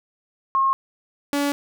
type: tone pair in turn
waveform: sine / sawtooth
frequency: 1077 / 285.3 Hz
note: C6 / C#4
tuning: +50 / +50 cents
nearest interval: octave + major seventh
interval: 2300 cents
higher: first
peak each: -16 dBFS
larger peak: neither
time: 0.55-0.73 / 1.33-1.52 s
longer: second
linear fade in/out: 0 ms
effects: none